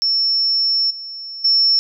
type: tone with level steps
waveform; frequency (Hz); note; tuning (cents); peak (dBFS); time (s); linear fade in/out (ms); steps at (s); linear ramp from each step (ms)
sine; 5400; E8; +41; -14 / -28 / -11; 0.02-1.79; 0; 0.9 / 1.44; 10
effects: none